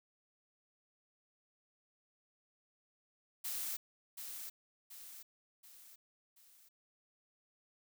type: noise with echo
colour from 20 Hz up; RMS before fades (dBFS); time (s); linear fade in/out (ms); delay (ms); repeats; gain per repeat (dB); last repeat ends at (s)
blue; -40; 3.44-3.77; 10; 730; 4; -6; 6.69
effects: none